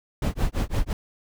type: noise with tremolo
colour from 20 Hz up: brown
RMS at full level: -19 dBFS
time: 0.22-0.93 s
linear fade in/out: 2 ms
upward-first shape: sine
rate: 5.9 Hz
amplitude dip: 100%
effects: none